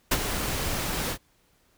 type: noise with ADSR envelope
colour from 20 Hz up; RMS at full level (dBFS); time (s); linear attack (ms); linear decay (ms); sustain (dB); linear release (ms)
pink; -20; 0.11-1.18; 9; 47; -9; 70
effects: pink hiss -65 dBFS RMS until 1.77 s